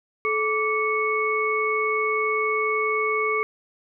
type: tone cluster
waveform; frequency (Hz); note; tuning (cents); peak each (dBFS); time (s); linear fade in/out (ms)
sine; 432.4 / 1161 / 2208; A4 / D6 / C#7; -30 / -20 / -7; -25; 0.25-3.43; 0
effects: none